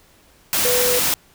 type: tone in noise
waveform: sine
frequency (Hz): 493.9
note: B4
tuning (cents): 0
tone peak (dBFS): -19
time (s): 0.65-0.99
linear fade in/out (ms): 0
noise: white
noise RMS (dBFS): -19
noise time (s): 0.53-1.14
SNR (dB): -3
effects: pink hiss -53 dBFS RMS until 1.34 s